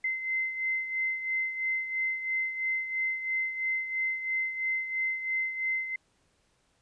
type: beating tone pair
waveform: sine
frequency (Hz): 2066 / 2069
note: C7 / C7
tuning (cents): -22 / -20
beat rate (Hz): 3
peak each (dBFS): -29 / -36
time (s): 0.04-5.96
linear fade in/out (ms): 5
effects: pink hiss -70 dBFS RMS until 6.81 s + resampled to 22050 Hz